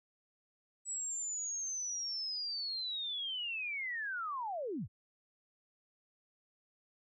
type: linear sweep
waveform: sine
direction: down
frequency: 7902 to 63.4 Hz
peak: -36 dBFS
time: 0.85-4.88 s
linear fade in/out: 50 ms
effects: none